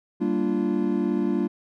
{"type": "chord", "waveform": "triangle", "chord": "G minor seventh", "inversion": "none", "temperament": "equal with one note detuned", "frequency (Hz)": [196, 233.1, 293.7, 345], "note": ["G3", "Bb3", "D4", "F4"], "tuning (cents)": [0, 0, 0, -21], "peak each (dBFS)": -25, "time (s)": [0.2, 1.48], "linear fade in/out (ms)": 20, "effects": []}